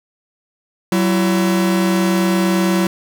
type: tone pair together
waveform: 45% pulse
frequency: 188.26 / 336.8 Hz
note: F#3 / E4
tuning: +30 / +37 cents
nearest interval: minor seventh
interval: 1007 cents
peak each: -15 / -18 dBFS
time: 0.92-2.87 s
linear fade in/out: 2 ms
effects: none